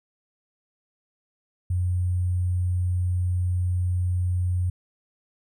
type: tone with sample-and-hold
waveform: sine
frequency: 90 Hz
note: F#2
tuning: 47 cents flat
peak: -21 dBFS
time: 1.7-4.7 s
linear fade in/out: 5 ms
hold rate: 8820 Hz
effects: none